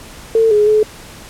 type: tone with pitch steps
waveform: sine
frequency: 449.1 / 418.8 / 428.1 Hz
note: A4 / G#4 / A4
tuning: +35 / +15 / -47 cents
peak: -8 dBFS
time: 0.35-0.83 s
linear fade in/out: 2 ms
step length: 160 ms
effects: pink hiss -36 dBFS RMS until 1.29 s + low-pass 12000 Hz 12 dB/octave